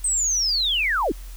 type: linear sweep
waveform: sine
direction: down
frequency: 8372 to 233.1 Hz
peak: -19 dBFS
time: 0.04-1.12 s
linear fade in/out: 5 ms
effects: added 43 Hz sine -34 dBFS peak until 1.36 s + white hiss -48 dBFS RMS until 1.36 s